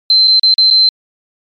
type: tone with dropouts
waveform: sine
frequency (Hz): 4100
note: C8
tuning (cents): -36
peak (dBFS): -5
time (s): 0.1-0.89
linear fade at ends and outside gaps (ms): 2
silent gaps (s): 0.275-0.279 / 0.396-0.432 / 0.541-0.581 / 0.703-0.709
effects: MP3 96 kbps